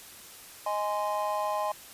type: chord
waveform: triangle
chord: Ab major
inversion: second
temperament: just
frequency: 623 / 830.6 / 1038.3 Hz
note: Eb5 / Ab5 / C6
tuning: +2 / 0 / -14 cents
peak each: -30 dBFS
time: 0.66-1.72 s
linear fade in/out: 5 ms
effects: white hiss -48 dBFS RMS until 1.93 s + resampled to 32000 Hz